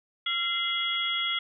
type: tone cluster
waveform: sine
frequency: 1365 / 2071 / 2876 / 3337 Hz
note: F6 / C7 / F#7 / G#7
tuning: -40 / -18 / -50 / +8 cents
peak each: -34 / -32 / -36 / -28 dBFS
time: 0.26-1.39 s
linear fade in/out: 5 ms
effects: none